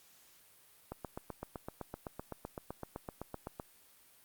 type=click train; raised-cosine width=1 ms; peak=-26 dBFS; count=22; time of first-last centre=0.92-3.599 s; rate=7.84 Hz; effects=white hiss -63 dBFS RMS until 4.24 s + Opus 48 kbps